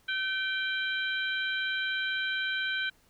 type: harmonic tone with a mistuned harmonic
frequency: 786 Hz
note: G5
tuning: 4 cents sharp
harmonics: 2 / 3 / 4 / 5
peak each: -30 / -38 / -36 / -39 dBFS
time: 0.08-2.9 s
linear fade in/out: 10 ms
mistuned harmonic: 2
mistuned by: -43 cents
effects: pink hiss -65 dBFS RMS until 3.09 s